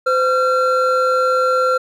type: tone pair together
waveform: triangle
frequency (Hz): 513 / 1369.5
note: C5 / F6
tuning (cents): -34 / -34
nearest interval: octave + perfect fourth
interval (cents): 1700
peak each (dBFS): -14 / -14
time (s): 0.06-1.78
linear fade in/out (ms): 10
effects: none